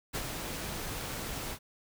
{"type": "noise with ADSR envelope", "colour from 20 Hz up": "pink", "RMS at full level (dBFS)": -33, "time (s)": [0.13, 1.59], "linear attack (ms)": 26, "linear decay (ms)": 54, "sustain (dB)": -5, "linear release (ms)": 71, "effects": []}